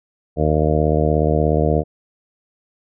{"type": "harmonic tone", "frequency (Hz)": 76.8, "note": "D#2", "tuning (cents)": -22, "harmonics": [1, 2, 3, 4, 5, 6, 7, 8, 9], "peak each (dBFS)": [-20, -20, -25, -24, -26, -21, -25, -24, -25], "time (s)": [0.36, 1.84], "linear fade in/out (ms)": 50, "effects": []}